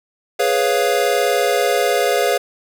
square chord, C# dominant seventh, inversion second, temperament equal, 415.3 / 493.9 / 554.4 / 698.5 Hz, G#4 / B4 / C#5 / E#5, 0 / 0 / 0 / 0 cents, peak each -21 dBFS, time 0.39-2.38 s, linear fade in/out 10 ms, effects none

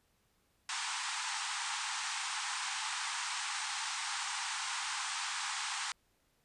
pink band-pass noise, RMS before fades -38 dBFS, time 0.69-5.92 s, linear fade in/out 2 ms, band 800 to 9100 Hz, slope 96 dB/octave, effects pink hiss -74 dBFS RMS until 6.44 s + resampled to 32000 Hz

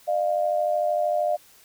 sine tone pair together, 605.3 / 698.5 Hz, D#5 / F5, -48 / 0 cents, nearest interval major second, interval 248 cents, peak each -23 / -24 dBFS, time 0.07-1.37 s, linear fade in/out 20 ms, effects white hiss -54 dBFS RMS until 1.64 s

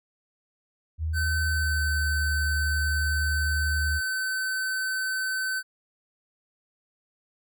sine tone with pitch glide, 79.5 to 75.04 Hz, D#2 to D2, +38 to +38 cents, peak -25 dBFS, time 0.98-4.01 s, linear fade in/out 50 ms, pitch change -100 cents, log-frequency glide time 1.45-1.83 s
square tone, 1528 Hz, G6, 45 cents flat, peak -27 dBFS, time 1.13-5.63 s, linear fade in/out 50 ms
effects none

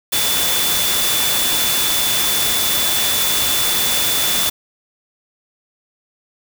sine tone in noise, 3484 Hz, A7, 18 cents flat, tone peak -21 dBFS, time 0.12-4.5 s, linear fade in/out 10 ms, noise white, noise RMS -18 dBFS, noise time 0.12-4.5 s, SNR -6 dB, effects none

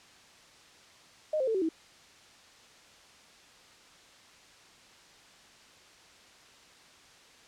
sine tone with pitch steps, 616 / 524 / 445.8 / 379.2 / 322.6 Hz, D#5 / C5 / A4 / F#4 / E4, -17 / +2 / +23 / +43 / -37 cents, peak -26 dBFS, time 1.33-1.69 s, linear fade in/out 5 ms, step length 72 ms, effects white hiss -56 dBFS RMS until 7.47 s + low-pass 6000 Hz 12 dB/octave

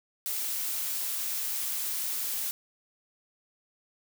blue noise, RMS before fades -32 dBFS, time 0.26-2.51 s, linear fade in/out 0 ms, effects none

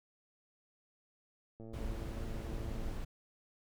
click train, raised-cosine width 2 ms, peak -37 dBFS, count 148, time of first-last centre 1.6-2.913 s, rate 112 Hz
brown noise, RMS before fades -40 dBFS, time 1.73-3.05 s, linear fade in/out 10 ms
effects none

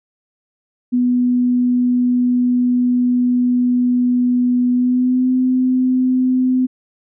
sine tone with pitch glide, 247 to 255.4 Hz, B3 to C4, 0 to -42 cents, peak -12 dBFS, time 0.92-6.67 s, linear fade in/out 20 ms, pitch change +58 cents, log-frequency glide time 4.71-5.3 s, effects none

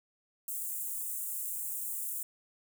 white high-pass noise, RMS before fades -37 dBFS, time 0.48-2.23 s, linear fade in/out 2 ms, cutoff 7500 Hz, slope 48 dB/octave, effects none

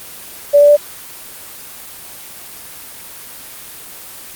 sine tone with pitch steps, 577 / 581.7 / 586.4 Hz, D5 / D5 / D5, -31 / -17 / -3 cents, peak -4 dBFS, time 0.53-0.77 s, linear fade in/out 20 ms, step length 80 ms, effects white hiss -33 dBFS RMS until 4.35 s + Opus 24 kbps

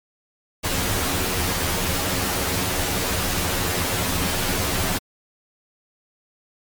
pink noise with comb filter, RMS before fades -23 dBFS, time 0.63-4.99 s, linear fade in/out 20 ms, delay 11 ms, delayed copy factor +0.95, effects MP3 96 kbps

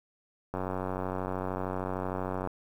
click train, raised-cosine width 1 ms, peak -19 dBFS, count 181, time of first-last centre 0.54-2.473 s, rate 93.1 Hz, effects 9-bit

